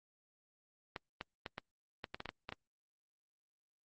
clicks, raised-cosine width 0.3 ms, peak -25 dBFS, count 11, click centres 0.962 / 1.211 / 1.462 / 1.581 / 2.042 / 2.145 / 2.204 / 2.257 / 2.291 / 2.491 / 2.524 s, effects Opus 24 kbps

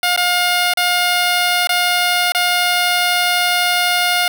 10% pulse tone with dropouts, 712 Hz, F5, 33 cents sharp, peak -5 dBFS, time 0.03-4.28 s, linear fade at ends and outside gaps 2 ms, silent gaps 0.163-0.175 / 0.737-0.772 / 1.672-1.692 / 2.321-2.348 s, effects none

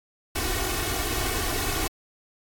pink noise with comb filter, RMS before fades -27 dBFS, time 0.35-1.88 s, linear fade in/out 10 ms, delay 2.7 ms, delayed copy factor +0.85, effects AAC 64 kbps

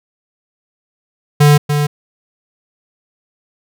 square tone with echo, 146.83 Hz, D3, in tune, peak -6 dBFS, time 1.4-1.58 s, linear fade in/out 10 ms, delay 290 ms, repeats 1, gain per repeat -7 dB, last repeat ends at 1.87 s, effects none

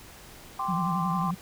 sine chord, G suspended fourth, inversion none, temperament equal with one note detuned, 784 / 1042.9 / 1174.7 Hz, G5 / C6 / D6, 0 / -6 / 0 cents, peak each -33 / -30 / -33 dBFS, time 0.59-1.31 s, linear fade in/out 5 ms
sine tone with vibrato, 174.61 Hz, F3, in tune, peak -27 dBFS, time 0.68-1.35 s, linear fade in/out 10 ms, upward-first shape triangle, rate 11 Hz, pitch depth 140 cents each way
effects pink hiss -48 dBFS RMS until 1.41 s

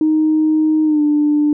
sine tone with pitch glide, 311.1 to 296.9 Hz, D#4 to D4, 0 to +19 cents, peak -10 dBFS, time 0.01-1.53 s, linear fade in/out 2 ms, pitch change -81 cents, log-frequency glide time 0.84-1.02 s, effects tanh soft clip ceiling -6 dBFS

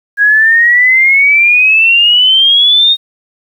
sine exponential sweep, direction up, 1639 to 3729 Hz, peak -4 dBFS, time 0.17-2.97 s, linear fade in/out 50 ms, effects 7-bit

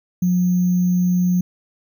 sine tone with sample-and-hold, 179.5 Hz, F3, 48 cents sharp, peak -14 dBFS, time 0.22-1.41 s, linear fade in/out 5 ms, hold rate 6300 Hz, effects none

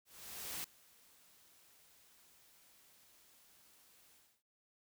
white noise with ADSR envelope, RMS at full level -42 dBFS, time 0.05-4.43 s, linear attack 590 ms, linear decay 4 ms, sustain -24 dB, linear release 280 ms, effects none

